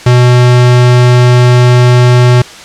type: tone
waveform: square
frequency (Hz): 123.47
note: B2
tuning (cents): 0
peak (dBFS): -3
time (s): 0.06-2.42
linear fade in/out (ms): 5
effects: white hiss -29 dBFS RMS until 2.64 s + low-pass 6000 Hz 12 dB/octave